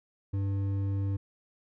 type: tone with hard clipping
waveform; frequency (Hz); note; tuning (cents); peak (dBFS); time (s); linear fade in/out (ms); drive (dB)
triangle; 98.5; G2; +9; -29; 0.33-1.17; 10; 11
effects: none